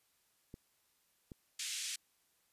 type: clicks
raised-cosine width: 3 ms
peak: -35 dBFS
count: 2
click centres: 0.541 / 1.318 s
type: band-pass noise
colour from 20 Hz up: white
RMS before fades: -41 dBFS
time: 1.59-1.96 s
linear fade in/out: 5 ms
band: 2100 to 8400 Hz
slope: 24 dB/octave
effects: white hiss -75 dBFS RMS until 2.52 s + resampled to 32000 Hz